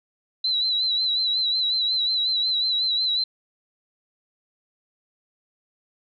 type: tone with vibrato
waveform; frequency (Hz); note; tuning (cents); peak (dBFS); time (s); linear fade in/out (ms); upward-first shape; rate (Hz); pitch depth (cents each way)
sine; 3986; B7; +15; -20; 0.44-3.24; 5; sine; 5.5; 57
effects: none